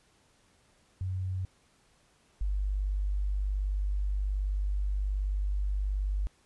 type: tone pair in turn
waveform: sine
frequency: 93.2 / 49.37 Hz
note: F#2 / G1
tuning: +13 / +13 cents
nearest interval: major seventh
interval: 1100 cents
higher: first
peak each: -30 / -27 dBFS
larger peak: second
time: 1.01-1.45 / 2.41-6.27 s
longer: second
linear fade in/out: 0 ms
effects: pink hiss -66 dBFS RMS until 6.45 s + resampled to 24000 Hz